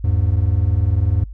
triangle tone pair together, 81.28 / 101.4 Hz, E2 / G#2, -24 / -41 cents, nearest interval major third, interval 383 cents, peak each -15 dBFS, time 0.04-1.24 s, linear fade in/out 5 ms, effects noise-tail reverb RT60 0.1 s tail -26 dB re dry + added 50 Hz sine -30 dBFS peak until 1.33 s

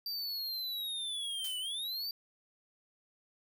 square linear two-way sweep, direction down then up, 4700 to 2945 to 4700 Hz, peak -36 dBFS, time 0.06-2.11 s, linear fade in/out 2 ms, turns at 1.59 s
blue noise with exponential decay, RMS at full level -40 dBFS, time 1.44-1.72 s, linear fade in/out 5 ms, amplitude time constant 59 ms
effects none

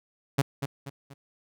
sawtooth tone with echo, 138.59 Hz, C#3, in tune, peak -16 dBFS, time 0.38-0.42 s, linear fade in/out 10 ms, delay 240 ms, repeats 3, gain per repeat -8 dB, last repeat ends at 1.14 s, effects none

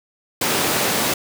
pink high-pass noise, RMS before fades -20 dBFS, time 0.41-1.14 s, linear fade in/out 5 ms, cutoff 210 Hz, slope 12 dB/octave, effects none

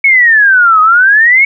sine exponential two-way sweep, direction down then up, 2228 to 1244 to 2228 Hz, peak -3 dBFS, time 0.04-1.45 s, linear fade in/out 5 ms, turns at 0.81 s, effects none

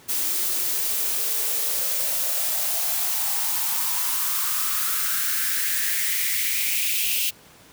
blue noise with high-pass filter sweep, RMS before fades -24 dBFS, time 0.08-7.31 s, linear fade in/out 20 ms, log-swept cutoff 290 to 2800 Hz, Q 4.9, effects pink hiss -50 dBFS RMS until 7.72 s + high-pass 80 Hz 12 dB/octave

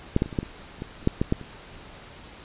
clicks, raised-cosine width 3 ms, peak -6 / -8 / -23 / -23 / -10 / -21 / -18 / -30 / -6 / -9 / -8 / -26 dBFS, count 12, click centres 0.164 / 0.221 / 0.26 / 0.328 / 0.388 / 0.43 / 0.821 / 1.028 / 1.074 / 1.215 / 1.324 / 1.413 s, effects pink hiss -45 dBFS RMS until 2.44 s + resampled to 8000 Hz

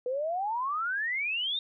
sine exponential sweep, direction up, 484.7 to 3729 Hz, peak -28 dBFS, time 0.06-1.59 s, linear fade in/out 2 ms, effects none

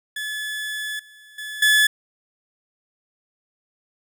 30% pulse tone with level steps, 1719 Hz, A6, 41 cents flat, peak -24 / -43 / -28 / -11 dBFS, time 0.16-1.87 s, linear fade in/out 5 ms, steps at 0.99 / 1.38 / 1.62 s, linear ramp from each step 5 ms, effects none

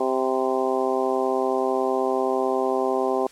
harmonic tone with a mistuned harmonic, 130.81 Hz, C3, in tune, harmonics 2 / 3 / 4 / 5 / 6 / 7 / 8, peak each -30 / -24 / -28 / -28 / -28 / -35 / -31 dBFS, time 0-3.27 s, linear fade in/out 5 ms, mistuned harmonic 8, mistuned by -21 cents, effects white hiss -50 dBFS RMS until 3.31 s + low-pass 9000 Hz 12 dB/octave

